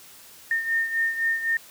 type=beating tone pair; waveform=sine; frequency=1822 / 1825.9 Hz; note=A#6 / A#6; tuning=-40 / -36 cents; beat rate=3.9 Hz; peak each=-23 / -29 dBFS; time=0.51-1.57 s; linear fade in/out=2 ms; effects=white hiss -48 dBFS RMS until 1.7 s